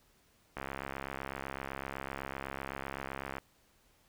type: click train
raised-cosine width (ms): 0.5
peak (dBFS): -23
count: 192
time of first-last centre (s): 0.57-3.383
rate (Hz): 67.9
effects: pink hiss -68 dBFS RMS until 4.08 s